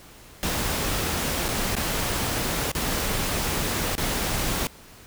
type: noise with dropouts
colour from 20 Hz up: pink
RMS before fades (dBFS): -26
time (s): 0.43-4.67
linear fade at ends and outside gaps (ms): 0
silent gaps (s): 1.482-1.488 / 1.752-1.766 / 2.716-2.751 / 3.952-3.98
effects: pink hiss -48 dBFS RMS until 5.06 s